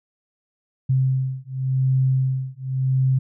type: beating tone pair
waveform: sine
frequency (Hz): 131 / 131.9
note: C3 / C3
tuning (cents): +2 / +14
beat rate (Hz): 0.9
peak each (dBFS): -21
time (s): 0.89-3.19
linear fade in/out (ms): 10
effects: none